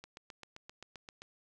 click train, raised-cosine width 0.2 ms, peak -30 dBFS, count 10, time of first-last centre 0.04-1.22 s, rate 7.63 Hz, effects none

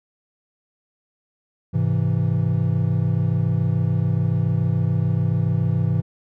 triangle chord, Ab augmented, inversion none, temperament equal, 103.83 / 130.81 / 164.81 Hz, Ab2 / C3 / E3, 0 / 0 / 0 cents, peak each -20 dBFS, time 1.73-6.02 s, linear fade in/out 20 ms, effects none

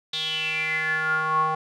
square tone with band-pass filter sweep, 157.2 Hz, D#3, 18 cents sharp, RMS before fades -25 dBFS, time 0.13-1.55 s, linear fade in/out 5 ms, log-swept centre 3700 to 940 Hz, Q 8.9, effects none

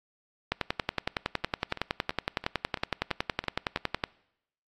two click trains, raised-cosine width 0.3 ms, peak -21 / -10 dBFS, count 8 / 39, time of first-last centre 1.44-3.773 / 0.52-4.039 s, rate 3 / 10.8 Hz, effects noise-tail reverb RT60 0.8 s tail -24 dB re dry + AAC 48 kbps

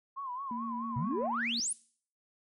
sine tone with vibrato, 1046.5 Hz, C6, in tune, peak -36 dBFS, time 0.16-1.28 s, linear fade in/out 20 ms, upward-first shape sine, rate 4.6 Hz, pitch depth 120 cents each way
sine tone with pitch glide, 231 to 233 Hz, A#3 to A#3, -16 to -1 cents, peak -36 dBFS, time 0.51-1.6 s, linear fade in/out 2 ms, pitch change +15 cents, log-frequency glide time 0.92-1.25 s
sine exponential sweep, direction up, 114.8 to 10540 Hz, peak -30 dBFS, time 0.96-1.73 s, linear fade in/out 5 ms
effects noise-tail reverb RT60 0.5 s tail -21 dB re dry + tanh soft clip ceiling -22 dBFS

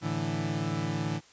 30% pulse chord, A suspended fourth, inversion none, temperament equal, 110 / 146.83 / 164.81 Hz, A2 / D3 / E3, 0 / 0 / 0 cents, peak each -32 / -31 / -30 dBFS, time 0.01-1.21 s, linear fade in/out 50 ms, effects white hiss -57 dBFS RMS until 1.32 s + resampled to 16000 Hz

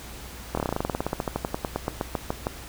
slowing click train, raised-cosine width 1 ms, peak -11 dBFS, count 27, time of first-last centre 0.55-2.469 s, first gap 24 ms, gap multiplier 1.08, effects added 60 Hz sine -43 dBFS peak until 2.68 s + pink hiss -42 dBFS RMS until 2.68 s

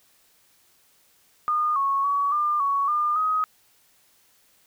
sine tone with pitch steps, 1220 / 1102 / 1130 / 1199 / 1117 / 1205 / 1260 Hz, D#6 / C#6 / C#6 / D6 / C#6 / D6 / D#6, -34 / -11 / +33 / +36 / +13 / +44 / +21 cents, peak -20 dBFS, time 1.48-3.44 s, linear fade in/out 0 ms, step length 280 ms, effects white hiss -61 dBFS RMS until 4.66 s

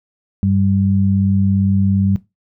sine tone pair together, 97.45 / 194.9 Hz, G2 / G3, -10 / -10 cents, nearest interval octave, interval 1200 cents, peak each -15 dBFS, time 0.43-2.16 s, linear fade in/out 0 ms, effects noise-tail reverb RT60 0.2 s tail -17 dB re dry

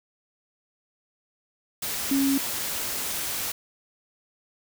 sine tone in noise, 273.8 Hz, C#4, 21 cents flat, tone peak -20 dBFS, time 2.11-2.38 s, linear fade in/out 5 ms, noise white, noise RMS -30 dBFS, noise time 1.82-3.52 s, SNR +7 dB, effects none

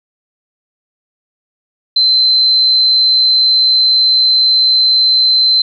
sine tone, 4081 Hz, C8, 44 cents flat, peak -7 dBFS, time 1.96-5.62 s, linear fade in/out 5 ms, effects none

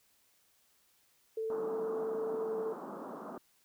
sine tone with vibrato, 443.7 Hz, A4, 14 cents sharp, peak -33 dBFS, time 1.37-2.73 s, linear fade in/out 5 ms, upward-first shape square, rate 19 Hz, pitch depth 9 cents each way
pink band-pass noise, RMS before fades -44 dBFS, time 1.5-3.38 s, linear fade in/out 2 ms, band 190 to 1300 Hz, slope 48 dB/octave
effects white hiss -70 dBFS RMS until 3.64 s

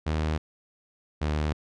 sawtooth tone pair in turn, 77.78 / 75.83 Hz, D#2 / D#2, 0 / -44 cents, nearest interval unison, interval 44 cents, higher first, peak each -21 dBFS, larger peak neither, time 0.06-0.38 / 1.21-1.53 s, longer neither, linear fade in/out 10 ms, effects low-pass 5000 Hz 12 dB/octave

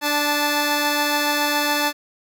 10% pulse tone pair together, 293.7 / 874 Hz, D4 / A5, 0 / -12 cents, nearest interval octave + perfect fifth, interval 1888 cents, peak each -13 dBFS, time 0.01-1.93 s, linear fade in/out 50 ms, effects none

